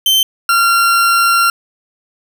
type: tone pair in turn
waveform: 40% pulse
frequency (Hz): 3102 / 1376.2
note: G7 / F6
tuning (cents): -19 / -26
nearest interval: octave + major second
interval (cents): 1407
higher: first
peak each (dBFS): -8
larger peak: neither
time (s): 0.06-0.23 / 0.49-1.5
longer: second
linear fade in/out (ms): 2
effects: none